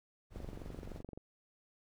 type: noise with tremolo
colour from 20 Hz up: brown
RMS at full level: -46 dBFS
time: 0.3-1.03 s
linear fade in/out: 50 ms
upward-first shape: square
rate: 17 Hz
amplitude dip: 25%
type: click train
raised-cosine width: 2 ms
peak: -33 dBFS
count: 20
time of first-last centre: 0.36-1.175 s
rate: 23.3 Hz
effects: none